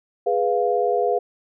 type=chord; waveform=sine; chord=F diminished; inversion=first; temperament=equal; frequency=415.3 / 493.9 / 698.5 Hz; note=Ab4 / Cb5 / F5; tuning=0 / 0 / 0 cents; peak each=-22 dBFS; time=0.26-1.19 s; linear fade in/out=10 ms; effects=none